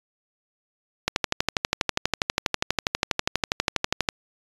click train, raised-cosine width 0.2 ms, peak -3 dBFS, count 38, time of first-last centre 1.08-4.088 s, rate 12.3 Hz, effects resampled to 24000 Hz

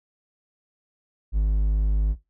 triangle tone, 51.6 Hz, G#1, 10 cents flat, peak -16 dBFS, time 1.32-2.16 s, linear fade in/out 50 ms, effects noise-tail reverb RT60 0.2 s tail -17 dB re dry

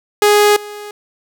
sawtooth tone with level steps, 415.3 Hz, G#4, in tune, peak -4 / -24 dBFS, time 0.22-0.91 s, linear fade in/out 2 ms, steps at 0.56 s, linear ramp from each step 5 ms, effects none

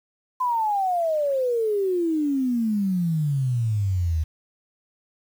sine exponential sweep, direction down, 1026 to 76.3 Hz, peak -20 dBFS, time 0.4-4.24 s, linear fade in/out 10 ms, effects 8-bit

